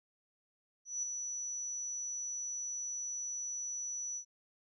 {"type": "tone with ADSR envelope", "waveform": "sine", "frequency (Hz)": 5920, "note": "F#8", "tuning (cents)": 0, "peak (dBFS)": -32, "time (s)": [0.85, 4.25], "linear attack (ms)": 180, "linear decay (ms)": 4, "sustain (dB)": -5, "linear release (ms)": 85, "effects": []}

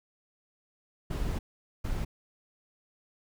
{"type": "noise bursts at uneven times", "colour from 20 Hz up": "brown", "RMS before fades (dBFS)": -31, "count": 2, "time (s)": [[1.1, 1.39], [1.84, 2.05]], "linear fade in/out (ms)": 10, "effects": []}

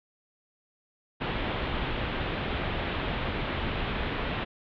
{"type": "low-pass noise", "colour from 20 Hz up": "pink", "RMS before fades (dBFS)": -31, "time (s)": [1.2, 4.45], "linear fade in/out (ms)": 20, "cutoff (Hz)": 3600, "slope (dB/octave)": 48, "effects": []}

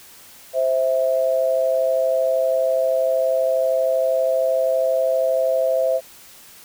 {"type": "tone pair together", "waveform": "sine", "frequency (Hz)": [523.3, 655.9], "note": ["C5", "E5"], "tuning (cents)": [0, -9], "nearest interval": "major third", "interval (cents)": 391, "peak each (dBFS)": -19, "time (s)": [0.53, 6.01], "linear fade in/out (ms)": 50, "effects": ["white hiss -45 dBFS RMS until 6.64 s"]}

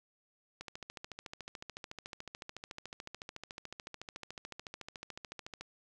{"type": "click train", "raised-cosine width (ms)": 0.2, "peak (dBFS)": -26, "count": 70, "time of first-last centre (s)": [0.61, 5.61], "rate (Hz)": 13.8, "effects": []}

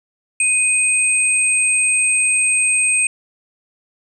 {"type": "tone pair together", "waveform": "sine", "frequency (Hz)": [2503, 8419], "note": ["D#7", "C9"], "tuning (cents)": [10, 10], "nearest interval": "octave + major sixth", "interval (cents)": 2100, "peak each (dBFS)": [-17, -15], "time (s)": [0.4, 3.07], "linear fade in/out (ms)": 2, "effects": []}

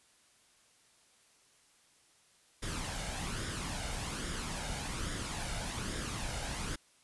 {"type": "noise with flanger", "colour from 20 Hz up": "pink", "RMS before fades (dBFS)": -38, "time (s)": [2.62, 6.76], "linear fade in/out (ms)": 10, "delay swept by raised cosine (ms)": [0.57, 1.38], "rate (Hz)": 1.2, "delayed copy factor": 0.5, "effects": ["white hiss -66 dBFS RMS until 7.03 s", "resampled to 24000 Hz"]}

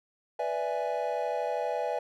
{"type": "chord", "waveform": "triangle", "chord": "E dominant seventh", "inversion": "second", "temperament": "equal", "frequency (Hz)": [493.9, 587.3, 659.3, 830.6], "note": ["B4", "D5", "E5", "G#5"], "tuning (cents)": [0, 0, 0, 0], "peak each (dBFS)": -32, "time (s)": [0.39, 1.99], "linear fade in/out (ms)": 5, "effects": []}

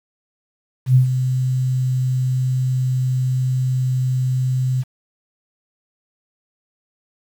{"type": "tone with ADSR envelope", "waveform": "sine", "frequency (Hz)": 128.5, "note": "C3", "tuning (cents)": -31, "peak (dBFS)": -7, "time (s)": [0.86, 4.84], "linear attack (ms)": 93, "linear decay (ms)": 110, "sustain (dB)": -9, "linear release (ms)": 36, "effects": ["7-bit"]}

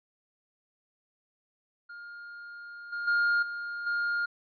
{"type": "tone with level steps", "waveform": "triangle", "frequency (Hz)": 1413, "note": "F6", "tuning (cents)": 20, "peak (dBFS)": [-40, -30, -21, -32, -25], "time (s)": [1.89, 4.26], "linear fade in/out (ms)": 10, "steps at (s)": [2.92, 3.07, 3.42, 3.86], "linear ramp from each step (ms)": 10, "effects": ["resampled to 11025 Hz"]}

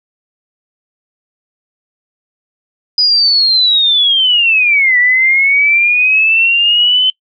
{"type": "linear two-way sweep", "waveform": "sine", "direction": "down then up", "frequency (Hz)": [4978, 1945, 3060], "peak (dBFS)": -7, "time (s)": [2.98, 7.1], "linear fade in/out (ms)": 2, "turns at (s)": 4.98, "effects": ["noise-tail reverb RT60 0.1 s tail -22 dB re dry"]}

